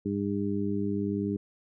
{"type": "harmonic tone", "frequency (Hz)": 100.8, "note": "G2", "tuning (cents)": 49, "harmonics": [1, 2, 3, 4], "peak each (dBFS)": [-36, -30, -32, -34], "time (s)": [0.05, 1.37], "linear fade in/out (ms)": 10, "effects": []}